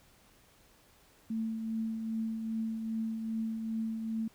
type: tone with tremolo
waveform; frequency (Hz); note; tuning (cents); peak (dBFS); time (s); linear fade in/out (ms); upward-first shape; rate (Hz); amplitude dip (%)
sine; 223.1; A3; +24; -30; 1.3-4.28; 5; triangle; 2.5; 45
effects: pink hiss -63 dBFS RMS until 4.34 s